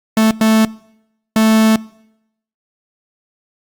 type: tone bursts at uneven times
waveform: 45% pulse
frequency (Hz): 220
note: A3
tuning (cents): 0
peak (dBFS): -9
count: 3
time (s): 0.17-0.31 / 0.41-0.65 / 1.36-1.76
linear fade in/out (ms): 2
effects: noise-tail reverb RT60 0.8 s tail -23 dB re dry + Opus 48 kbps